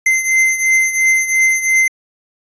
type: beating tone pair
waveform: square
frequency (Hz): 2073 / 2075.9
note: C7 / C7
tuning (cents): -17 / -14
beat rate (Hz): 2.9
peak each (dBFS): -13 / -18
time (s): 0.06-1.88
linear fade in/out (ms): 5
effects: resampled to 22050 Hz